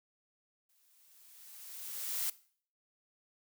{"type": "noise with exponential growth", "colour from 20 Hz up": "blue", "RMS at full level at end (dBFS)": -33, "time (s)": [0.69, 2.3], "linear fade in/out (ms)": 5, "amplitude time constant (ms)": 350, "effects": ["noise-tail reverb RT60 0.5 s tail -19 dB re dry"]}